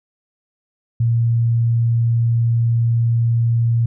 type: tone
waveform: sine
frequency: 116.54 Hz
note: A#2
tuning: in tune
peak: -13 dBFS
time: 1-3.86 s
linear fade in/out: 5 ms
effects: none